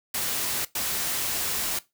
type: noise bursts at uneven times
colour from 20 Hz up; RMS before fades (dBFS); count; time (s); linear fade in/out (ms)
white; -28; 2; 0.14-0.65 / 0.75-1.79; 5
effects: noise-tail reverb RT60 0.2 s tail -18 dB re dry